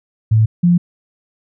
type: tone pair in turn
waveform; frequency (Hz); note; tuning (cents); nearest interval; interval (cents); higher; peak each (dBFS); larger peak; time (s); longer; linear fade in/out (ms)
sine; 110 / 174.61; A2 / F3; 0 / 0; minor sixth; 800; second; -8; neither; 0.31-0.46 / 0.63-0.78; neither; 10
effects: none